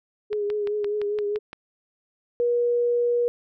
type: tone with vibrato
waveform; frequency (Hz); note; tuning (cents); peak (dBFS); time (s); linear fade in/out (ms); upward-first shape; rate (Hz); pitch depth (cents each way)
sine; 415.3; G#4; 0; -23; 0.3-1.39; 20; triangle; 4.9; 37
type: click train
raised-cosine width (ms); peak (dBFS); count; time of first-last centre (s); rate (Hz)
0.3; -21; 8; 0.33-1.531; 5.83
type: tone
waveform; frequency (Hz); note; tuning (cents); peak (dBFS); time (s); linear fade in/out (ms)
sine; 480; B4; -49; -19; 2.4-3.28; 0
effects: none